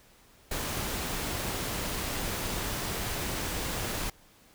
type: noise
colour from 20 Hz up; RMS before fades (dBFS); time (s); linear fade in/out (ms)
pink; -33; 0.51-4.1; 5
effects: pink hiss -59 dBFS RMS until 4.54 s